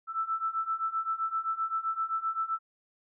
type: beating tone pair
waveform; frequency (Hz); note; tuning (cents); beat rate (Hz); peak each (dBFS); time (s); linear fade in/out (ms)
sine; 1318.5 / 1326.2; E6 / E6; 0 / +10; 7.7; -33 / -31; 0.07-2.59; 50
effects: none